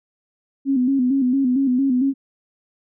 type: tone with vibrato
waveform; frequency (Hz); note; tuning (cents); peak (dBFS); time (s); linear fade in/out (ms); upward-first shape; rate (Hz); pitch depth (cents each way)
sine; 261.6; C4; 0; -15; 0.65-2.14; 50; square; 4.4; 77
effects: none